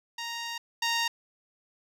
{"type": "tone pair in turn", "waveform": "10% pulse", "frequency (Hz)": [932.3, 929], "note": ["A#5", "A#5"], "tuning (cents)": [0, -6], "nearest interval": "unison", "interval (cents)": 6, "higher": "first", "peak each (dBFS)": [-25, -17], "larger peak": "second", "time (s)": [[0.18, 0.58], [0.82, 1.08]], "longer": "first", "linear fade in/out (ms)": 5, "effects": ["low-pass 10000 Hz 12 dB/octave"]}